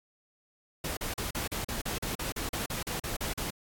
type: noise bursts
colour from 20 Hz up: pink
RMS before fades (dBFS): -34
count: 16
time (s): 0.84-3.505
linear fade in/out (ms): 5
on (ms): 130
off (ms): 39
effects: AAC 64 kbps